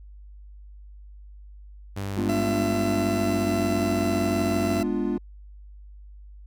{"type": "tone with pitch glide", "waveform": "sawtooth", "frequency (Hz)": [99.1, 93.7], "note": ["G2", "F#2"], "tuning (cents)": [19, 22], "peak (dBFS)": -25, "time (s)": [1.96, 4.82], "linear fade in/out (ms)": 10, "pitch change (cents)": -97, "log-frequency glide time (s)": [2.7, 3.96]}
{"type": "chord", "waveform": "triangle", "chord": "G# diminished seventh", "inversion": "none", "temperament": "equal", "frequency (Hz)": [207.7, 246.9, 293.7, 349.2], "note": ["G#3", "B3", "D4", "F4"], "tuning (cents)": [0, 0, 0, 0], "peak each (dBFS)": -27, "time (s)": [2.17, 5.18], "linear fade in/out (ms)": 5}
{"type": "tone", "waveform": "40% pulse", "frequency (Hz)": 672, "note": "E5", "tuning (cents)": 33, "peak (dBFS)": -27, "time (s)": [2.29, 4.83], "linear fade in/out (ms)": 2}
{"effects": ["added 50 Hz sine -42 dBFS peak until 6.46 s"]}